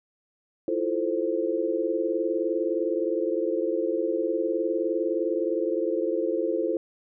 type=chord; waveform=sine; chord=F major seventh; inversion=third; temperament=equal; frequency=329.6 / 349.2 / 440 / 523.3 Hz; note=E4 / F4 / A4 / C5; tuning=0 / 0 / 0 / 0 cents; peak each=-29 dBFS; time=0.68-6.77 s; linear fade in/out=2 ms; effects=none